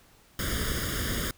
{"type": "noise with comb filter", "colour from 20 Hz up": "pink", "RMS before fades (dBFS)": -30, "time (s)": [0.39, 1.31], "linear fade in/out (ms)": 2, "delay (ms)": 0.59, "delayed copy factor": 0.9, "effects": ["pink hiss -59 dBFS RMS until 1.37 s"]}